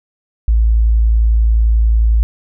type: tone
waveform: sine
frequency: 55.6 Hz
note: A1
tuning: 19 cents sharp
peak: -8 dBFS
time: 0.48-2.23 s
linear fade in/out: 0 ms
effects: none